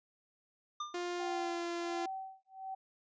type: tone with exponential decay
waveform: square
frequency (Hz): 1200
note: D6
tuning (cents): +37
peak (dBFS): -35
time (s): 0.8-1.08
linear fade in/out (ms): 5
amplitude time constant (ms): 59
type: tone with pitch glide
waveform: sawtooth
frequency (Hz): 352.2 to 343.2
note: F4 to F4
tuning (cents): +15 to -30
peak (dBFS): -32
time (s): 0.94-2.06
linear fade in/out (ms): 5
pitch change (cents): -45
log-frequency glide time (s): 1.21-1.49
type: tone with tremolo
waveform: sine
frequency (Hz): 766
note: G5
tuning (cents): -40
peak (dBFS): -37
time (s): 1.19-2.75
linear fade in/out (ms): 10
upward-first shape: sine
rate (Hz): 1.4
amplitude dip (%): 100
effects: resampled to 16000 Hz